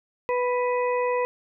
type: harmonic tone with a mistuned harmonic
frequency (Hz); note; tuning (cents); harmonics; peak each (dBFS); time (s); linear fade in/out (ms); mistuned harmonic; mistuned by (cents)
493.9; B4; 0; 1 / 2 / 4 / 5; -23 / -27 / -35 / -37; 0.29-1.25; 0; 5; +28
effects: none